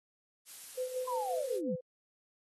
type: noise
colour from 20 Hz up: blue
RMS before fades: -47 dBFS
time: 0.45-1.61 s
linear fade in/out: 50 ms
type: tone with tremolo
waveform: sine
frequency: 508 Hz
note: B4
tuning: 49 cents sharp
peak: -32 dBFS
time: 0.77-1.81 s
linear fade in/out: 10 ms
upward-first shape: sine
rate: 5.6 Hz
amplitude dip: 70%
type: linear sweep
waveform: sine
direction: down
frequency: 1036 to 146.1 Hz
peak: -34 dBFS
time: 1.07-1.76 s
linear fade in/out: 10 ms
effects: AAC 32 kbps